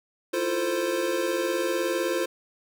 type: chord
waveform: square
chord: F major seventh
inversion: third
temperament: equal with one note detuned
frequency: 329.6 / 349.2 / 447.4 / 523.3 Hz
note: E4 / F4 / A4 / C5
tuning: 0 / 0 / +29 / 0 cents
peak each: -35 / -29 / -33 / -29 dBFS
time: 0.33-2.26 s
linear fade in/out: 10 ms
effects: none